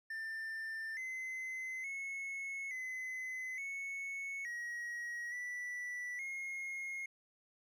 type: tone with pitch steps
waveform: triangle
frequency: 1788 / 2050 / 2189 / 2033 / 2206 / 1901 / 1965 / 2151 Hz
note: A6 / C7 / C#7 / B6 / C#7 / A#6 / B6 / C7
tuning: +27 / -36 / -22 / +50 / -9 / +33 / -9 / +47 cents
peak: -38 dBFS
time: 0.1-7.06 s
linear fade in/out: 5 ms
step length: 870 ms
effects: none